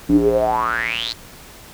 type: tone with band-pass filter sweep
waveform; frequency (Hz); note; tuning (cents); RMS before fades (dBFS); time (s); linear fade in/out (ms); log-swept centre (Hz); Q
square; 57.8; A#1; -14; -18; 0.09-1.13; 5; 250 to 4400; 9.8
effects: pink hiss -41 dBFS RMS until 1.73 s